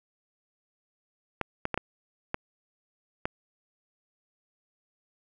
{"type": "clicks", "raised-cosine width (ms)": 0.5, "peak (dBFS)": -13, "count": 6, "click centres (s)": [1.413, 1.654, 1.743, 1.776, 2.344, 3.255], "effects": []}